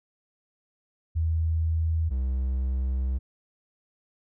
sine / triangle tone pair in turn, 81 / 64.89 Hz, E2 / C2, -30 / -14 cents, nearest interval major third, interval 384 cents, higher first, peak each -22 dBFS, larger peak neither, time 1.15-2.1 / 2.1-3.19 s, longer second, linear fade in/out 20 ms, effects none

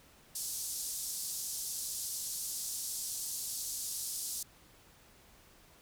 white band-pass noise, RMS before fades -39 dBFS, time 0.35-4.43 s, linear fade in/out 5 ms, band 4700 to 12000 Hz, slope 24 dB/octave, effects pink hiss -61 dBFS RMS until 5.81 s

